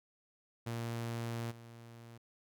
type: tone with level steps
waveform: sawtooth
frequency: 116.54 Hz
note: A#2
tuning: in tune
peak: -33 / -47 dBFS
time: 0.66-2.18 s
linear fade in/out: 10 ms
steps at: 1.5 s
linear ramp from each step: 20 ms
effects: none